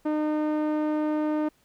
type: tone with low-pass filter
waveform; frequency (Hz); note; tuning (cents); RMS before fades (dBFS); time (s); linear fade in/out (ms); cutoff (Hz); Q
sawtooth; 304.8; D#4; -36; -26; 0.05-1.49; 10; 1000; 0.63
effects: pink hiss -65 dBFS RMS until 1.64 s